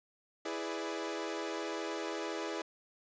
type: chord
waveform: sawtooth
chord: E dominant seventh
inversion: none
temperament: equal with one note detuned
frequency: 329.6 / 415.3 / 497.3 / 587.3 Hz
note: E4 / G#4 / B4 / D5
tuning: 0 / 0 / +12 / 0 cents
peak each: -36 / -37 / -40 / -40 dBFS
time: 0.45-2.62 s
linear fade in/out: 5 ms
effects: resampled to 16000 Hz